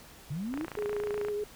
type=linear sweep; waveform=sine; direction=up; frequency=130.6 to 337.3 Hz; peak=-32 dBFS; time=0.3-0.66 s; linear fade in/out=10 ms
type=click train; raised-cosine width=0.5 ms; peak=-23 dBFS; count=22; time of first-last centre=0.54-1.285 s; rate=28.2 Hz
type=tone with vibrato; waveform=sine; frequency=415.3 Hz; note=G#4; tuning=in tune; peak=-30 dBFS; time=0.77-1.44 s; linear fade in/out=5 ms; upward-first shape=triangle; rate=8.2 Hz; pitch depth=25 cents each way
effects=pink hiss -52 dBFS RMS until 1.55 s